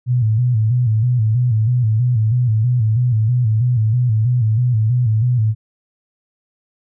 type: tone with vibrato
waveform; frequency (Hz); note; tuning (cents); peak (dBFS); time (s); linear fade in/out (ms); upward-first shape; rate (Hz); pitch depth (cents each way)
sine; 116.4; A#2; -2; -12; 0.06-5.55; 50; square; 3.1; 110
effects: none